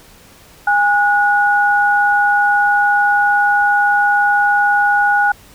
sine tone pair together, 817.7 / 1457 Hz, G#5 / F#6, -27 / -27 cents, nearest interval minor seventh, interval 1000 cents, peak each -13 dBFS, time 0.67-5.32 s, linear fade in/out 5 ms, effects pink hiss -44 dBFS RMS until 5.54 s

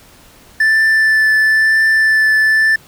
triangle tone with vibrato, 1760 Hz, A6, in tune, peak -7 dBFS, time 0.6-2.76 s, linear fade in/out 5 ms, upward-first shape triangle, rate 1 Hz, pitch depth 13 cents each way, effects pink hiss -44 dBFS RMS until 2.87 s

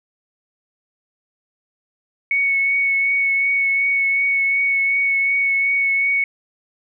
sine tone with vibrato, 2217 Hz, C#7, in tune, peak -15 dBFS, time 2.31-6.24 s, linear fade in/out 2 ms, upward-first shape triangle, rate 2.7 Hz, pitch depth 17 cents each way, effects none

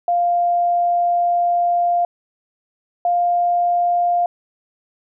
sine tone pair in turn, 698.5 / 701.2 Hz, F5 / F5, 0 / +7 cents, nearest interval unison, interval 7 cents, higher second, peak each -14 dBFS, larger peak neither, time 0.08-2.05 / 3.05-4.26 s, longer first, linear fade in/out 2 ms, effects none

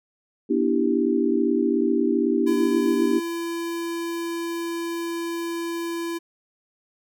sine chord, E minor seventh, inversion second, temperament equal with one note detuned, 241.9 / 293.7 / 329.6 / 392 Hz, B3 / D4 / E4 / G4, -36 / 0 / 0 / 0 cents, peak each -24 dBFS, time 0.49-3.2 s, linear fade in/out 20 ms
square tone, 337.2 Hz, E4, 39 cents sharp, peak -27 dBFS, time 2.46-6.19 s, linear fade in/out 20 ms
effects none

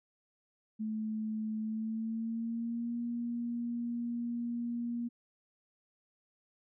sine tone with pitch glide, 217.4 to 237.1 Hz, A3 to A#3, -21 to +30 cents, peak -33 dBFS, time 0.79-5.09 s, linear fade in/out 20 ms, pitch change +151 cents, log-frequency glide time 1.6-2.97 s, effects none

